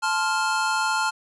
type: chord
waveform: square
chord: F major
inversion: first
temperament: just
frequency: 873.1 / 1047.7 / 1396.9 Hz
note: A5 / C6 / F6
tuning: -14 / +2 / 0 cents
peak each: -26 / -30 / -25 dBFS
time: 0.02-1.11 s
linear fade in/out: 20 ms
effects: resampled to 22050 Hz